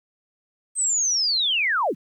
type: linear sweep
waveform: sine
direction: down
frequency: 8372 to 123.47 Hz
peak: -19 dBFS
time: 0.75-1.95 s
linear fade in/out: 50 ms
effects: 10-bit